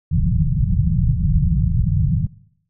white low-pass noise, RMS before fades -17 dBFS, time 0.11-2.27 s, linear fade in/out 10 ms, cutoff 180 Hz, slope 96 dB/octave, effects noise-tail reverb RT60 0.7 s tail -19 dB re dry

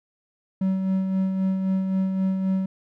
triangle tone with tremolo, 190 Hz, F#3, 46 cents sharp, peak -17 dBFS, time 0.61-2.66 s, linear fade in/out 5 ms, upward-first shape sine, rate 3.8 Hz, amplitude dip 40%, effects none

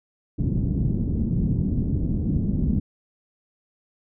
white low-pass noise, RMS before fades -23 dBFS, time 0.38-2.8 s, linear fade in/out 10 ms, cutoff 230 Hz, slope 24 dB/octave, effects none

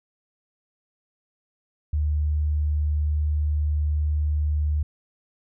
sine tone, 75.1 Hz, D2, 39 cents sharp, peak -20 dBFS, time 1.93-4.83 s, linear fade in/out 5 ms, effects none

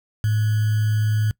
sine tone with sample-and-hold, 107.5 Hz, A2, 40 cents flat, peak -17 dBFS, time 0.24-1.31 s, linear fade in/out 0 ms, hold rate 1575 Hz, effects noise-tail reverb RT60 0.1 s tail -22 dB re dry

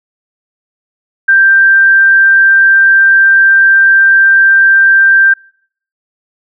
sine tone, 1576 Hz, G6, 9 cents sharp, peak -3 dBFS, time 1.28-5.34 s, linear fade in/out 10 ms, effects noise-tail reverb RT60 0.6 s tail -26 dB re dry

